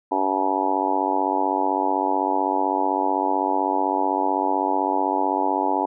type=harmonic tone; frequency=95.8 Hz; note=G2; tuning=39 cents flat; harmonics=3 / 4 / 5 / 6 / 7 / 8 / 9 / 10; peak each=-27 / -29 / -32 / -33 / -29 / -29 / -23 / -27 dBFS; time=0.11-5.86 s; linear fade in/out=10 ms; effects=none